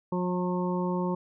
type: harmonic tone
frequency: 180 Hz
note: F#3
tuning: 47 cents flat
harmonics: 1 / 2 / 3 / 5 / 6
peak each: -28 / -32 / -36 / -35 / -39 dBFS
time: 0.12-1.15 s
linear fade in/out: 5 ms
effects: none